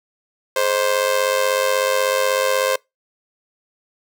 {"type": "tone with amplitude modulation", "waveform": "sawtooth", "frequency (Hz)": 523.3, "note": "C5", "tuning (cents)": 0, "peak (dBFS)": -9, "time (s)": [0.56, 2.76], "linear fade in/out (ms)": 5, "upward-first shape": "sine", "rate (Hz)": 96.3, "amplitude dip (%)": 80, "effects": ["noise-tail reverb RT60 0.2 s tail -25 dB re dry"]}